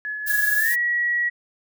sine tone with tremolo, 1703 Hz, G#6, 43 cents sharp, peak -25 dBFS, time 0.05-0.74 s, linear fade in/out 0 ms, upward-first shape triangle, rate 5.4 Hz, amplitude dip 35%
violet noise, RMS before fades -27 dBFS, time 0.26-0.76 s, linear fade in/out 20 ms
sine tone with pitch glide, 1681 to 1919.8 Hz, G#6 to B6, +20 to -50 cents, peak -19 dBFS, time 0.29-1.3 s, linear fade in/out 20 ms, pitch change +230 cents, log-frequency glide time 0.57-0.73 s
effects none

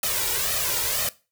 white noise with flanger, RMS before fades -25 dBFS, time 0.03-1.09 s, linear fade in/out 2 ms, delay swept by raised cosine 1.6 to 2.15 ms, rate 2 Hz, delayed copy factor +0.75, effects noise-tail reverb RT60 0.3 s tail -19 dB re dry

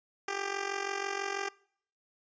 10% pulse tone with amplitude modulation, 396.6 Hz, G4, 20 cents sharp, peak -21 dBFS, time 0.28-1.49 s, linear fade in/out 5 ms, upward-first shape sine, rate 46.1 Hz, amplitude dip 75%, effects noise-tail reverb RT60 0.6 s tail -24 dB re dry + resampled to 16000 Hz

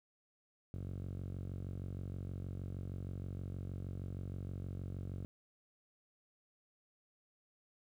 5% pulse tone with band-pass filter, 46.38 Hz, F#1, 5 cents sharp, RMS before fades -43 dBFS, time 0.74-5.25 s, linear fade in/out 0 ms, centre 93 Hz, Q 1.7, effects 12-bit

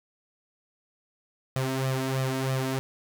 sawtooth tone with flanger, 132.1 Hz, C3, 17 cents sharp, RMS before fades -28 dBFS, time 1.56-2.79 s, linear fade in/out 0 ms, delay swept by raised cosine 1.6 to 3.2 ms, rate 3.1 Hz, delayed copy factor +0.7, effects none

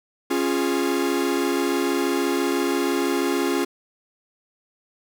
45% pulse chord, Db major, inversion none, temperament equal with one note detuned, 274.5 / 349.2 / 415.3 Hz, Db4 / F4 / Ab4, -17 / 0 / 0 cents, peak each -24 / -24 / -27 dBFS, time 0.3-3.65 s, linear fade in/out 10 ms, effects none

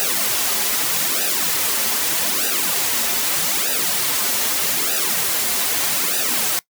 white noise with flanger, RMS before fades -20 dBFS, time 0-6.59 s, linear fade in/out 0 ms, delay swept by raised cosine 0.91 to 6.51 ms, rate 0.81 Hz, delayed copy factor -1, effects noise-tail reverb RT60 0.1 s tail -21 dB re dry + high-pass 150 Hz 12 dB/octave

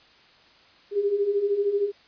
sine beating tone pair, 393.9 / 406.9 Hz, G4 / G#4, +8 / -35 cents, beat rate 13 Hz, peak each -28 / -22 dBFS, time 0.91-1.92 s, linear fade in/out 50 ms, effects white hiss -55 dBFS RMS until 2.07 s + resampled to 11025 Hz

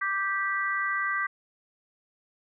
sine chord, G major, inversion second, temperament just, 1176 / 1568 / 1960 Hz, D6 / G6 / B6, +2 / 0 / -14 cents, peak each -30 dBFS, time 0.01-1.27 s, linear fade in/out 10 ms, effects none

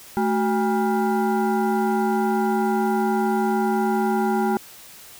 sine tone with frequency modulation, 217.9 Hz, A3, 17 cents flat, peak -18 dBFS, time 0.17-4.57 s, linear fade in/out 0 ms, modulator 592 Hz, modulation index 1.3, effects white hiss -44 dBFS RMS until 5.19 s

